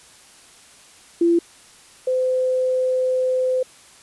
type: tone pair in turn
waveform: sine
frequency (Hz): 340 / 512.2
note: F4 / C5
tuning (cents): -46 / -37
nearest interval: perfect fifth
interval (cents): 709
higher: second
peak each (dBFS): -13 / -17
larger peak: first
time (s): 1.21-1.39 / 2.07-3.63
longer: second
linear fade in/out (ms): 5
effects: white hiss -48 dBFS RMS until 4.02 s + resampled to 24000 Hz